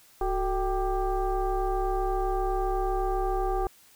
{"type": "tone with frequency modulation", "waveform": "sine", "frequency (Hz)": 372.1, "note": "F#4", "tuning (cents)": 10, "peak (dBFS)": -24, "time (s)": [0.21, 3.67], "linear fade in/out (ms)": 2, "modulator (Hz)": 406, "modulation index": 1.4, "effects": ["white hiss -57 dBFS RMS until 3.95 s"]}